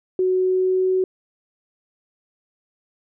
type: tone with pitch glide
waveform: sine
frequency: 370.6 to 373.6 Hz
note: F#4 to F#4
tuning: +3 to +17 cents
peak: -16 dBFS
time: 0.19-1.04 s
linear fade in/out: 2 ms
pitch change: +14 cents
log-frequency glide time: 0.33-0.93 s
effects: none